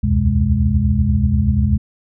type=tone cluster; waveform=sine; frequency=69.5 / 77.7 / 90 / 126.4 / 207.6 Hz; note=C#2 / D#2 / F#2 / B2 / G#3; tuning=+5 / -2 / -47 / +41 / 0 cents; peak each=-19 dBFS; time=0.03-1.78 s; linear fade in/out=10 ms; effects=none